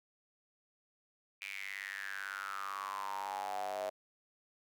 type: tone with high-pass filter sweep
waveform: square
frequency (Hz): 49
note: G1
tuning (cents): 0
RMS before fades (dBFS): -41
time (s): 1.41-3.9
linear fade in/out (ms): 10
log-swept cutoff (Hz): 2400 to 620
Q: 8.5
effects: none